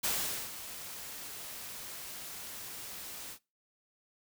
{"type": "noise with ADSR envelope", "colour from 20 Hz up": "white", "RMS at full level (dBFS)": -31, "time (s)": [0.03, 3.39], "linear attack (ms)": 14, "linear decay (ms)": 450, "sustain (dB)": -13, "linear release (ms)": 82, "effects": ["noise-tail reverb RT60 0.3 s tail -24 dB re dry"]}